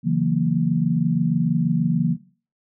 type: chord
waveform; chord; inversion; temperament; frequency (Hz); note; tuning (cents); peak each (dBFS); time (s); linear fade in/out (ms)
sine; F# dominant seventh; second; equal; 138.59 / 164.81 / 185 / 233.1; C#3 / E3 / F#3 / A#3; 0 / 0 / 0 / 0; -25 / -21 / -24 / -23; 0.03-2.17; 50
effects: noise-tail reverb RT60 0.4 s tail -17 dB re dry